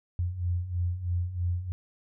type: beating tone pair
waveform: sine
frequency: 86.2 / 89.3 Hz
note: F2 / F2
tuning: -22 / +39 cents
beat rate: 3.1 Hz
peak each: -33 / -28 dBFS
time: 0.19-1.72 s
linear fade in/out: 0 ms
effects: none